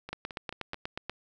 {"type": "two click trains", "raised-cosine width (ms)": 0.3, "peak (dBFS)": [-18, -24], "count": [9, 4], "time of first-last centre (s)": [[0.13, 1.096], [0.09, 0.744]], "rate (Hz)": [8.28, 4.59], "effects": []}